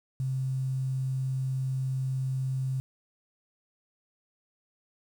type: tone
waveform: sine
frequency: 131.7 Hz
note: C3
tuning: 12 cents sharp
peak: -27 dBFS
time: 0.2-2.8 s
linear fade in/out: 0 ms
effects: 9-bit